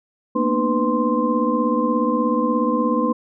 sine tone cluster, 227.3 / 244 / 302.2 / 499 / 1046 Hz, A#3 / B3 / D4 / B4 / C6, -43 / -21 / +50 / +18 / -1 cents, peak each -23 dBFS, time 0.35-3.13 s, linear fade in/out 10 ms, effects none

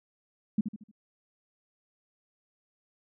sine tone with echo, 211.9 Hz, G#3, 35 cents sharp, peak -21 dBFS, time 0.58-0.61 s, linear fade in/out 5 ms, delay 76 ms, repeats 4, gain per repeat -8 dB, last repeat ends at 0.914 s, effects none

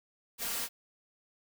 white noise with comb filter, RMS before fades -35 dBFS, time 0.38-0.69 s, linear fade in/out 50 ms, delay 4.3 ms, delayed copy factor +0.85, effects none

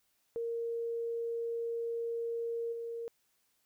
sine tone with level steps, 464.4 Hz, A#4, 7 cents flat, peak -33 / -37 dBFS, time 0.36-3.08 s, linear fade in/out 0 ms, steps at 2.72 s, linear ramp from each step 10 ms, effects white hiss -75 dBFS RMS until 3.65 s

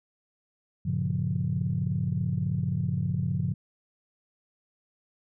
sine chord, G half-diminished seventh, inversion none, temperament just, 98 / 117.6 / 141.12 / 176.4 Hz, G2 / Bb2 / Db3 / F3, 0 / +16 / +31 / +18 cents, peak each -31 / -32 / -29 / -30 dBFS, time 0.85-3.54 s, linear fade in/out 10 ms, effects tanh soft clip ceiling -16 dBFS

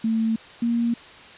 sine tone pair in turn, 223.7 / 234.5 Hz, A3 / A#3, +29 / +11 cents, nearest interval minor second, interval 82 cents, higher second, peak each -19 dBFS, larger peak neither, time 0.04-0.36 / 0.62-0.94 s, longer neither, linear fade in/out 5 ms, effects white hiss -44 dBFS RMS until 1.37 s + resampled to 8000 Hz

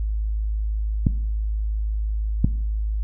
clicks, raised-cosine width 5 ms, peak -4 dBFS, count 2, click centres 1.068 / 2.445 s, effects noise-tail reverb RT60 0.7 s tail -17 dB re dry + added 53 Hz sine -21 dBFS peak until 3.03 s

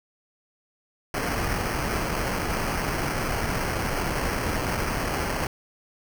pink noise with sample-and-hold, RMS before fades -27 dBFS, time 1.14-5.47 s, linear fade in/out 2 ms, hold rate 3675 Hz, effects none

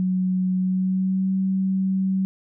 sine tone with pitch glide, 185 to 190.42 Hz, F#3 to G3, 0 to -50 cents, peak -19 dBFS, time 0-2.25 s, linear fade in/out 0 ms, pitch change +50 cents, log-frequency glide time 0.57-1.33 s, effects none

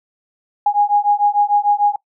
sine beating tone pair, 820 / 826.7 Hz, G#5 / G#5, -22 / -8 cents, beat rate 6.7 Hz, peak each -15 dBFS, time 0.66-1.96 s, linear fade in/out 5 ms, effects noise-tail reverb RT60 0.1 s tail -22 dB re dry

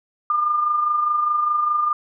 sine tone with amplitude modulation, 1205 Hz, D6, 44 cents sharp, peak -15 dBFS, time 0.3-1.93 s, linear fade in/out 2 ms, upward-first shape sine, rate 24.9 Hz, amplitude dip 45%, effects none

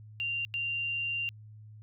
sine tone bursts at uneven times, 2777 Hz, F7, 10 cents flat, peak -30 dBFS, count 2, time 0.2-0.45 / 0.54-1.29 s, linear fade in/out 0 ms, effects added 107 Hz sine -47 dBFS peak until 1.82 s

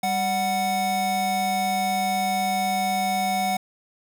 square tone pair together, 196 / 740 Hz, G3 / F#5, 0 / 0 cents, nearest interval octave + major seventh, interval 2300 cents, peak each -30 / -23 dBFS, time 0.03-3.57 s, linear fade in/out 5 ms, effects none

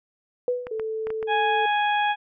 sine tone with exponential decay, 493.9 Hz, B4, in tune, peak -18 dBFS, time 0.48-0.91 s, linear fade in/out 1 ms, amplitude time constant 92 ms
clicks, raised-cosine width 0.5 ms, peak -21 dBFS, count 5, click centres 0.669 / 0.797 / 1.07 / 1.104 / 1.228 s
sine tone, 440 Hz, A4, in tune, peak -26 dBFS, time 0.71-1.66 s, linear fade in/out 5 ms
harmonic tone, 830.6 Hz, G#5, in tune, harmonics 1 / 2 / 3 / 4, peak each -21 / -27 / -31 / -33 dBFS, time 1.27-2.16 s, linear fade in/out 50 ms
effects none

